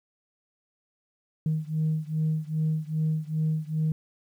sine beating tone pair, 155.56 / 158.06 Hz, D#3 / D#3, 0 / +28 cents, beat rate 2.5 Hz, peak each -26 / -27 dBFS, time 1.46-3.92 s, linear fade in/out 2 ms, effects tanh soft clip ceiling -19 dBFS + 10-bit

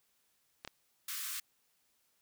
clicks, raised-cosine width 0.2 ms, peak -25 dBFS, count 2, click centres 0.649 / 0.676 s
white high-pass noise, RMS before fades -40 dBFS, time 1.08-1.4 s, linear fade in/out 5 ms, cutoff 1100 Hz, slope 96 dB/octave
effects white hiss -75 dBFS RMS until 2.21 s

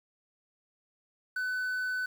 triangle tone with quantisation, 1504 Hz, F#6, 28 cents sharp, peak -28 dBFS, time 1.36-2.06 s, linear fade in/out 5 ms, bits 9, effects none

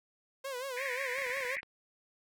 sawtooth tone with vibrato, 520 Hz, C5, 11 cents flat, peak -33 dBFS, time 0.44-1.56 s, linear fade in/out 10 ms, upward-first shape sine, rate 5.6 Hz, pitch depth 110 cents each way
pink band-pass noise, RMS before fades -38 dBFS, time 0.76-1.61 s, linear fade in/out 20 ms, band 1700 to 2400 Hz, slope 96 dB/octave
clicks, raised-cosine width 0.3 ms, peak -32 dBFS, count 9, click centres 1.184 / 1.22 / 1.266 / 1.299 / 1.372 / 1.406 / 1.45 / 1.568 / 1.631 s
effects none

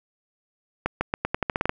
accelerating click train, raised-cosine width 0.5 ms, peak -8 dBFS, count 11, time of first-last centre 0.86-1.694 s, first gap 150 ms, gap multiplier 0.86, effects none

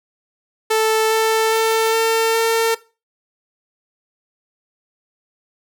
sawtooth tone with pitch steps, 440 / 443.3 / 446.7 / 450 / 453.4 Hz, A4 / A4 / A4 / A4 / A#4, 0 / +13 / +26 / +39 / -48 cents, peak -10 dBFS, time 0.7-2.75 s, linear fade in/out 10 ms, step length 410 ms, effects noise-tail reverb RT60 0.3 s tail -18 dB re dry

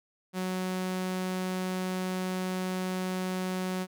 sawtooth tone, 185 Hz, F#3, in tune, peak -26 dBFS, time 0.33-3.87 s, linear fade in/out 50 ms, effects none

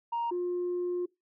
sine tone pair in turn, 936 / 355.3 Hz, A#5 / F4, +7 / +30 cents, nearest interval octave + perfect fourth, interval 1677 cents, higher first, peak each -27 / -27 dBFS, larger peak neither, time 0.12-0.31 / 0.31-1.06 s, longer second, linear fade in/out 10 ms, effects noise-tail reverb RT60 0.2 s tail -23 dB re dry + tanh soft clip ceiling -26 dBFS

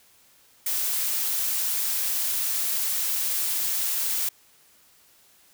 blue noise, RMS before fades -26 dBFS, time 0.66-4.29 s, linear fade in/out 5 ms, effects white hiss -58 dBFS RMS until 5.53 s

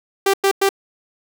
sawtooth tone bursts, 392 Hz, G4, in tune, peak -9 dBFS, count 3, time 0.26-0.691 s, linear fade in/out 5 ms, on 77 ms, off 100 ms, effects none

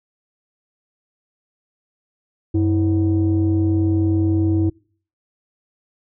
sine tone pair together, 94.32 / 324.1 Hz, F#2 / E4, +34 / -29 cents, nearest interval octave + major sixth, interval 2137 cents, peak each -16 dBFS, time 2.54-4.7 s, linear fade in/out 10 ms, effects noise-tail reverb RT60 0.5 s tail -26 dB re dry + tanh soft clip ceiling -10 dBFS

